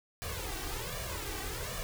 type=noise with flanger; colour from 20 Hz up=pink; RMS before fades=-38 dBFS; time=0.22-1.83 s; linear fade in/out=0 ms; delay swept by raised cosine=1.7 to 2.63 ms; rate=1.3 Hz; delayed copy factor=+0.85; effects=none